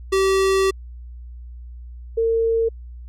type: tone pair in turn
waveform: square / sine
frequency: 385.3 / 454.7 Hz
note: G4 / A#4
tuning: -30 / -43 cents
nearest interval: minor third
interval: 287 cents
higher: second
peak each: -16 / -16 dBFS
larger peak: neither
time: 0.12-0.71 / 2.17-2.69 s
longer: first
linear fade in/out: 10 ms
effects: added 60 Hz sine -34 dBFS peak until 3.08 s + low-pass 10000 Hz 12 dB/octave